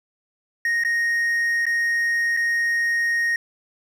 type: tone with dropouts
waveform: triangle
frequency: 1864.7 Hz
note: A#6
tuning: in tune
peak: -17 dBFS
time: 0.65-3.36 s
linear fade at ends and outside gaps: 2 ms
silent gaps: 0.837-0.848 / 1.655-1.665 / 2.367-2.371 s
effects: none